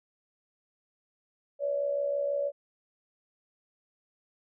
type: tone with amplitude modulation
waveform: sine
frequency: 570 Hz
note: C#5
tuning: 48 cents sharp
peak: -24 dBFS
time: 1.59-2.52 s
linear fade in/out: 50 ms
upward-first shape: sine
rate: 66.2 Hz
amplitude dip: 60%
effects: none